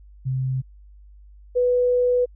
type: tone pair in turn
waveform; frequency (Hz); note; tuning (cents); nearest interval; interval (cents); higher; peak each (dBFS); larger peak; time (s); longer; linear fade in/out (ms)
sine; 130.81 / 493.9; C3 / B4; 0 / 0; octave + major seventh; 2300; second; -21 / -16; second; 0.25-0.62 / 1.55-2.26; second; 20
effects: added 50 Hz sine -44 dBFS peak until 2.35 s